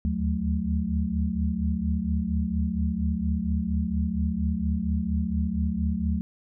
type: tone cluster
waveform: sine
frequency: 74 / 78.3 / 182.8 / 217.7 Hz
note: D2 / D#2 / F#3 / A3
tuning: +14 / +11 / -21 / -18 cents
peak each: -29 dBFS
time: 0.05-6.21 s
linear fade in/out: 0 ms
effects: none